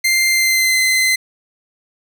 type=tone with pitch glide; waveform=sawtooth; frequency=2093 to 2055 Hz; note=C7 to C7; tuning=0 to -32 cents; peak=-9 dBFS; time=0.04-1.16 s; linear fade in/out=10 ms; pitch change=-32 cents; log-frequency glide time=0.29-0.8 s; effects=none